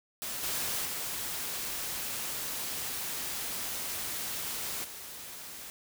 white noise with level steps, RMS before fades -37 / -33 / -36 / -44 dBFS, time 0.22-5.7 s, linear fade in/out 0 ms, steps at 0.43 / 0.85 / 4.84 s, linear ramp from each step 5 ms, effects none

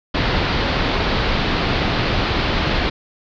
pink low-pass noise, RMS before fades -19 dBFS, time 0.14-2.9 s, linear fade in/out 10 ms, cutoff 4600 Hz, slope 48 dB/octave, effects none

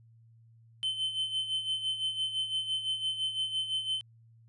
triangle tone with tremolo, 3069 Hz, G7, 37 cents flat, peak -26 dBFS, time 0.83-4.01 s, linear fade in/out 0 ms, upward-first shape sine, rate 5.9 Hz, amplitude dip 65%, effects added 114 Hz sine -56 dBFS peak until 4.48 s + resampled to 24000 Hz

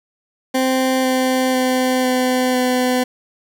20% pulse tone with pitch steps, 260.4 / 258.3 / 256.2 / 254.2 / 252.1 Hz, C4 / C4 / C4 / C4 / B3, -8 / -22 / -36 / -50 / +36 cents, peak -10 dBFS, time 0.54-3.04 s, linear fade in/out 10 ms, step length 500 ms, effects 8-bit

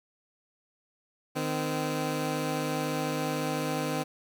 15% pulse tone pair together, 154.04 / 258.1 Hz, D#3 / C4, -17 / -23 cents, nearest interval major sixth, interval 894 cents, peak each -25 dBFS, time 1.35-4.04 s, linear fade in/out 20 ms, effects none

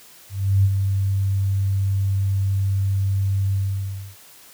sine tone with ADSR envelope, 97.7 Hz, G2, 5 cents flat, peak -11 dBFS, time 0.29-4.16 s, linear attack 350 ms, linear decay 48 ms, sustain -6 dB, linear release 630 ms, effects white hiss -47 dBFS RMS until 4.53 s + high-pass 60 Hz 12 dB/octave

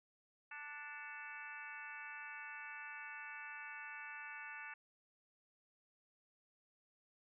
harmonic tone with a mistuned harmonic, 293.8 Hz, D4, 1 cent sharp, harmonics 3 / 4 / 5 / 6 / 7 / 8 / 9, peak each -56 / -58 / -52 / -53 / -61 / -55 / -54 dBFS, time 0.51-4.74 s, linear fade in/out 5 ms, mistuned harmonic 8, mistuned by -75 cents, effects none

